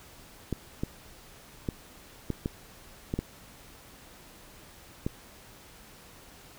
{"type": "clicks", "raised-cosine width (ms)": 3, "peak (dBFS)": -16, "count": 8, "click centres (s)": [0.527, 0.835, 1.688, 2.303, 2.459, 3.139, 3.19, 5.065], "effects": ["pink hiss -52 dBFS RMS until 6.58 s"]}